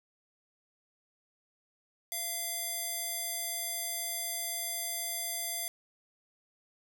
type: tone with band-pass filter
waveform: square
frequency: 687 Hz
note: F5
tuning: 29 cents flat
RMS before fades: -36 dBFS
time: 2.12-5.68 s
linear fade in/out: 0 ms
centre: 12000 Hz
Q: 1.1
effects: none